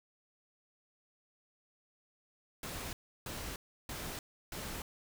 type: noise bursts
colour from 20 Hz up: pink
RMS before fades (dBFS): -42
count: 4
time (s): 2.63-4.82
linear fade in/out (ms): 2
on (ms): 300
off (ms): 330
effects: none